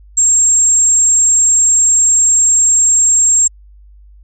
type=tone; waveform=sine; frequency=7490 Hz; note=A#8; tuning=7 cents sharp; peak=-7 dBFS; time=0.17-3.48 s; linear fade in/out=10 ms; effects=added 50 Hz sine -38 dBFS peak until 4.23 s